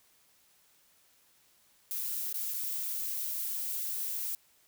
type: noise with dropouts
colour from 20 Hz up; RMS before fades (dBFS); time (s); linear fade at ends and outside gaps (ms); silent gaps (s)
violet; -35; 1.91-4.35; 0; 2.327-2.343 / 2.538-2.542
effects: white hiss -66 dBFS RMS until 4.67 s